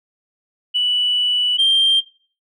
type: tone pair in turn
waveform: sine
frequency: 2960 / 3173 Hz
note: F#7 / G7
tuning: 0 / +20 cents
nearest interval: minor second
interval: 120 cents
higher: second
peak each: -14 / -9 dBFS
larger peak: second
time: 0.74-1.58 / 1.58-2.01 s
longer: first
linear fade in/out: 20 ms
effects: noise-tail reverb RT60 0.4 s tail -18 dB re dry + tanh soft clip ceiling -9 dBFS